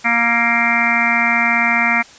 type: harmonic tone with a mistuned harmonic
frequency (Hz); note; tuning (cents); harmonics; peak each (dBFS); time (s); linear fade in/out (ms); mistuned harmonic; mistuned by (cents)
234.7; A#3; +12; 1 / 3 / 4 / 5 / 6 / 7 / 8 / 9 / 10; -23 / -23 / -24 / -27 / -22 / -26 / -22 / -17 / -19; 0.04-2.03; 20; 6; -46
effects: white hiss -42 dBFS RMS until 2.18 s + resampled to 16000 Hz